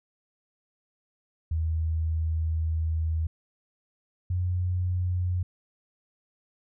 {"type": "tone pair in turn", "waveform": "sine", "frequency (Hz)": [80.3, 90.13], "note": ["E2", "F#2"], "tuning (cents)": [-45, -45], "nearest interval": "major second", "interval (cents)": 200, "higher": "second", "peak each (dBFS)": -24, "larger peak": "neither", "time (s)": [[1.51, 3.27], [4.3, 5.43]], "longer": "first", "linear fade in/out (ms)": 5, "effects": []}